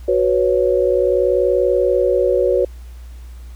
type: chord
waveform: sine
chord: F# suspended fourth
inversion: none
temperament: equal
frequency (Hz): 370 / 493.9 / 554.4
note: F#4 / B4 / C#5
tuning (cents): 0 / 0 / 0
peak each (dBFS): -17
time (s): 0.08-2.65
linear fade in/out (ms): 5
effects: added 60 Hz sine -32 dBFS peak until 3.55 s + pink hiss -51 dBFS RMS until 3.55 s